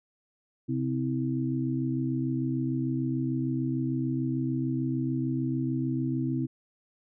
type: tone cluster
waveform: sine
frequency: 132.6 / 257.2 / 323.9 Hz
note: C3 / C4 / E4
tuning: +23 / -30 / -30 cents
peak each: -30 / -30 / -32 dBFS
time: 0.68-6.47 s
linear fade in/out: 20 ms
effects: none